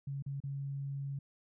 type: tone with dropouts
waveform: sine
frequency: 138.9 Hz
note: C#3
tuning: 4 cents sharp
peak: -36 dBFS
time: 0.07-1.19 s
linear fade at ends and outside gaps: 5 ms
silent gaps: 0.224-0.262 / 0.403-0.437 s
effects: none